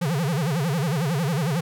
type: tone with vibrato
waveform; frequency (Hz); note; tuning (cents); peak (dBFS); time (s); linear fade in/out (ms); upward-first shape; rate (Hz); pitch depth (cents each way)
square; 154.1; D#3; -16; -22; 0.01-1.61; 10; sine; 11; 260
effects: none